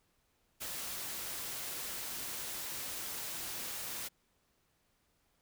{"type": "noise", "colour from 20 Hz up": "white", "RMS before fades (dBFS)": -41, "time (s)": [0.6, 4.09], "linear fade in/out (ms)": 20, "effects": ["pink hiss -75 dBFS RMS until 5.41 s"]}